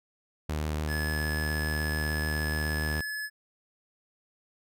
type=tone with vibrato; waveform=sawtooth; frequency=76.5 Hz; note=D#2; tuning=29 cents flat; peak=-25 dBFS; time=0.49-3.01 s; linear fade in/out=5 ms; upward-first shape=square; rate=6.9 Hz; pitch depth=11 cents each way
type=tone; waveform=square; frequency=1711 Hz; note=A6; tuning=49 cents flat; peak=-33 dBFS; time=0.87-3.3 s; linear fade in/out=50 ms
effects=none